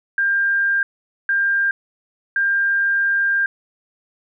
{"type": "tone bursts at uneven times", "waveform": "sine", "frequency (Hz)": 1597, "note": "G6", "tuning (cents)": 32, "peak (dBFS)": -15, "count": 3, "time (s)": [[0.18, 0.83], [1.29, 1.71], [2.36, 3.46]], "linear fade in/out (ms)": 2, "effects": []}